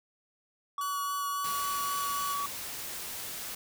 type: tone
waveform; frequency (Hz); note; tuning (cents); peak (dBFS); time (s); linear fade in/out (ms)
triangle; 1135; C#6; +41; -29; 0.78-2.46; 2
type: tone with vibrato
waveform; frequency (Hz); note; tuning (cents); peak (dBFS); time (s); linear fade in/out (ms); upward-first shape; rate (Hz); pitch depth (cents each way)
5% pulse; 1466; F#6; -16; -27; 0.81-2.34; 2; sine; 3.7; 21
type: noise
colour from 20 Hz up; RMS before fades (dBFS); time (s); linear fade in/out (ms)
white; -39; 1.44-3.55; 5
effects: none